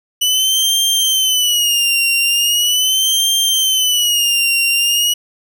sawtooth tone with vibrato, 2960 Hz, F#7, in tune, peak -9 dBFS, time 0.21-5.14 s, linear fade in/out 10 ms, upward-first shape sine, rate 0.4 Hz, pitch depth 120 cents each way, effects none

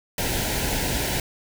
pink band-stop noise, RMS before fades -25 dBFS, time 0.18-1.2 s, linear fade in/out 2 ms, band 1000 to 1400 Hz, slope 96 dB/octave, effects none

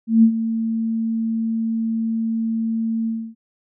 sine tone with ADSR envelope, 225.4 Hz, A3, 42 cents sharp, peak -7 dBFS, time 0.07-3.35 s, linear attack 160 ms, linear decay 80 ms, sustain -12 dB, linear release 280 ms, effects none

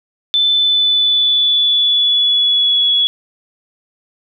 sine tone with pitch glide, 3520 to 3373 Hz, A7 to G#7, 0 to +26 cents, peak -10 dBFS, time 0.34-3.07 s, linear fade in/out 0 ms, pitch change -74 cents, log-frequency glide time 0.51-2.88 s, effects none

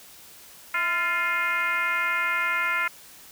sine tone with frequency modulation, 1750 Hz, A6, 10 cents flat, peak -22 dBFS, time 0.74-2.88 s, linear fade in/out 5 ms, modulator 364 Hz, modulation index 1.8, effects white hiss -48 dBFS RMS until 3.31 s

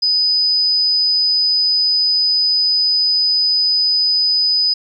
sine tone, 4993 Hz, D#8, 5 cents sharp, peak -12 dBFS, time 0.02-4.74 s, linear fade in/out 10 ms, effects 9-bit

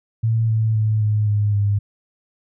sine tone with pitch steps, 113 / 110.67 / 108.4 / 106.17 / 103.98 / 101.84 Hz, A2 / A2 / A2 / G#2 / G#2 / G#2, +47 / +11 / -25 / +39 / +3 / -33 cents, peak -15 dBFS, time 0.23-1.79 s, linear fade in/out 10 ms, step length 260 ms, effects none

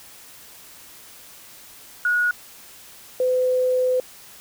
sine tone pair in turn, 1453 / 507.2 Hz, F#6 / B4, -32 / +46 cents, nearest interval octave + tritone, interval 1822 cents, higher first, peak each -17 dBFS, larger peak neither, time 2.05-2.31 / 3.2-4 s, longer second, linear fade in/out 2 ms, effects white hiss -45 dBFS RMS until 4.4 s

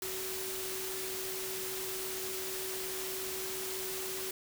sine tone in noise, 377.9 Hz, F#4, 37 cents sharp, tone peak -41 dBFS, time 0.02-4.31 s, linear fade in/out 2 ms, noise white, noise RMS -39 dBFS, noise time 0.02-4.31 s, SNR -5 dB, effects none

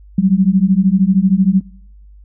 sine beating tone pair, 183.8 / 196.8 Hz, F#3 / G3, -11 / +7 cents, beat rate 13 Hz, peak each -12 dBFS, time 0.18-1.61 s, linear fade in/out 5 ms, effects noise-tail reverb RT60 0.8 s tail -25 dB re dry + added 50 Hz sine -38 dBFS peak until 2.24 s

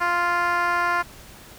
10% pulse tone with band-pass filter, 348.9 Hz, F4, 2 cents flat, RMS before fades -22 dBFS, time 0-1.03 s, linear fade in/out 20 ms, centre 1200 Hz, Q 1.5, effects pink hiss -45 dBFS RMS until 1.58 s

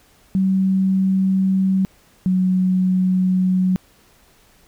sine tone pair in turn, 190.4 / 185.09 Hz, F#3 / F#3, +50 / +1 cents, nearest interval unison, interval 49 cents, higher first, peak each -14 dBFS, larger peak neither, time 0.35-1.85 / 2.26-3.76 s, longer neither, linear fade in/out 0 ms, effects pink hiss -54 dBFS RMS until 4.67 s

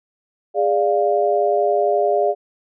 sine chord, D diminished, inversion second, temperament equal with one note detuned, 410.8 / 587.3 / 698.5 Hz, Ab4 / D5 / F5, -19 / 0 / 0 cents, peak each -19 dBFS, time 0.54-2.35 s, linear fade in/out 50 ms, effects none

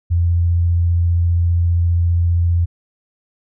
sine tone with vibrato, 85.8 Hz, F2, 30 cents flat, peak -12 dBFS, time 0.1-2.66 s, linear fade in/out 20 ms, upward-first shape square, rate 15 Hz, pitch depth 9 cents each way, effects none

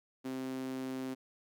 sawtooth tone with high-pass filter, 130.81 Hz, C3, in tune, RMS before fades -39 dBFS, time 0.24-1.15 s, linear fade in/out 20 ms, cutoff 280 Hz, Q 3.8, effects none

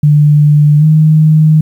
sine tone with pitch glide, 148.4 to 155.51 Hz, D3 to D#3, +18 to -1 cents, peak -3 dBFS, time 0.03-1.61 s, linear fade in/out 5 ms, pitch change +81 cents, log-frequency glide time 0.79-0.84 s, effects 7-bit

